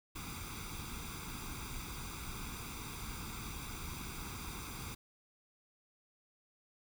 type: noise with comb filter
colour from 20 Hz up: pink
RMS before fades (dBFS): -44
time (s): 0.15-4.95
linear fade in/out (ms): 10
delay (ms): 0.83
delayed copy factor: +0.8
effects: none